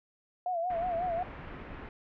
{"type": "tone with vibrato", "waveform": "sine", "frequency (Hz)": 698.5, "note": "F5", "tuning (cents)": 0, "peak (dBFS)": -29, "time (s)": [0.46, 1.23], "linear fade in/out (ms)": 2, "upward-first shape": "sine", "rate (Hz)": 5.5, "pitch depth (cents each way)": 92}
{"type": "low-pass noise", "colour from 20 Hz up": "pink", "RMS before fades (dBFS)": -44, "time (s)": [0.7, 1.89], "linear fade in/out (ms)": 2, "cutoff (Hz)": 2300, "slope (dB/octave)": 24}
{"effects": []}